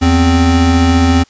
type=tone pair together; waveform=square; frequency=82.41 / 261.9 Hz; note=E2 / C4; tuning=0 / +2 cents; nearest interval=octave + minor sixth; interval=2002 cents; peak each=-11 dBFS; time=0.01-1.24 s; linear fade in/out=20 ms; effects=white hiss -49 dBFS RMS until 1.29 s + resampled to 16000 Hz